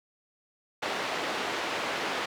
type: band-pass noise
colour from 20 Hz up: pink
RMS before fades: -32 dBFS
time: 0.82-2.26 s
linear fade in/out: 10 ms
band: 410 to 3500 Hz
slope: 12 dB/octave
effects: none